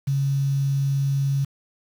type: tone with quantisation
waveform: sine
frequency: 138.2 Hz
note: C#3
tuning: 5 cents flat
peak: -19 dBFS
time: 0.07-1.45 s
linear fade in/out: 10 ms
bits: 7
effects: none